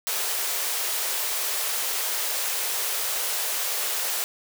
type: high-pass noise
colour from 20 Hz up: white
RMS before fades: -27 dBFS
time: 0.07-4.24 s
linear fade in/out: 0 ms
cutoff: 390 Hz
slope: 48 dB/octave
effects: none